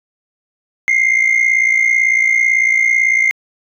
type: tone pair together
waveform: sine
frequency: 2080 / 2138 Hz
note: C7 / C7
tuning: -11 / +37 cents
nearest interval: unison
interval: 48 cents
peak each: -11 / -11 dBFS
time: 0.88-3.31 s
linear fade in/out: 0 ms
effects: tanh soft clip ceiling -7 dBFS